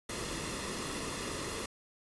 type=noise with comb filter; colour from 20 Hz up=pink; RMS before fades=-38 dBFS; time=0.09-1.66 s; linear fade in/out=5 ms; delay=1.3 ms; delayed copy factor=-0.55; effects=resampled to 24000 Hz